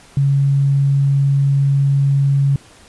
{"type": "tone", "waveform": "sine", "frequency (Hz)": 139, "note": "C#3", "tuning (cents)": 5, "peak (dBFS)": -11, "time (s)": [0.17, 2.56], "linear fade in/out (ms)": 2, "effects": ["pink hiss -45 dBFS RMS until 2.88 s", "resampled to 24000 Hz"]}